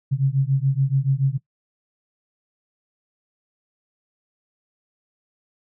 sine beating tone pair, 132.6 / 139.6 Hz, C3 / C#3, +23 / +13 cents, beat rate 7 Hz, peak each -20 dBFS, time 0.11-1.38 s, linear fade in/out 20 ms, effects noise-tail reverb RT60 0.1 s tail -19 dB re dry

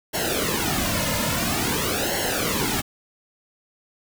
pink noise with flanger, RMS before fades -24 dBFS, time 0.13-2.82 s, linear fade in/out 20 ms, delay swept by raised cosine 0.82 to 2.62 ms, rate 0.49 Hz, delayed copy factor -0.8, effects none

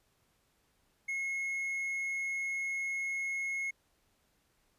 triangle tone, 2169 Hz, C#7, 38 cents flat, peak -31 dBFS, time 1.08-3.71 s, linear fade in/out 10 ms, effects pink hiss -73 dBFS RMS until 4.78 s + resampled to 32000 Hz

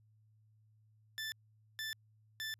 20% pulse tone bursts, 1760 Hz, A6, in tune, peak -34 dBFS, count 3, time 1.18-2.54 s, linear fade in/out 0 ms, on 140 ms, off 470 ms, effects added 108 Hz sine -65 dBFS peak until 2.59 s + resampled to 32000 Hz

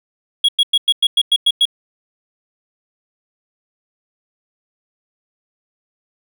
triangle tone bursts, 3322 Hz, G#7, in tune, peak -8 dBFS, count 9, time 0.44-1.654 s, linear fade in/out 5 ms, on 46 ms, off 100 ms, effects none

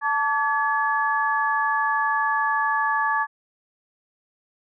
sine tone cluster, 881 / 1148 / 1700 Hz, A5 / D6 / G#6, +2 / -40 / +40 cents, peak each -24 dBFS, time 0.01-3.27 s, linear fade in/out 50 ms, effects none

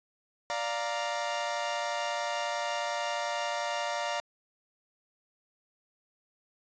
sawtooth chord, Bb major, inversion first, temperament equal, 587.3 / 698.5 / 932.3 Hz, D5 / F5 / Bb5, 0 / 0 / 0 cents, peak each -31 dBFS, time 0.5-4.2 s, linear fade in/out 0 ms, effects resampled to 16000 Hz

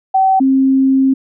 sine tone pair in turn, 765 / 266.8 Hz, G5 / C4, -42 / +34 cents, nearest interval octave + tritone, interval 1824 cents, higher first, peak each -8 dBFS, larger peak neither, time 0.14-0.4 / 0.4-1.14 s, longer second, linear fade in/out 10 ms, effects none

